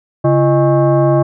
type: tone with frequency modulation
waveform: sine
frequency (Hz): 138.59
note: C#3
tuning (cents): 0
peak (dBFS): -8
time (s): 0.24-1.23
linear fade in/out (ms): 10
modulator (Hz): 480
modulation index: 1.3
effects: none